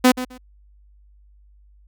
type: tone with echo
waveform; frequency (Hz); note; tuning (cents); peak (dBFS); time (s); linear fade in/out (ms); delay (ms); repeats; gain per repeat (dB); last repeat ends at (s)
sawtooth; 253; B3; +42; -6; 0.04-0.12; 10; 130; 2; -14; 0.38
effects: added 50 Hz sine -49 dBFS peak until 1.87 s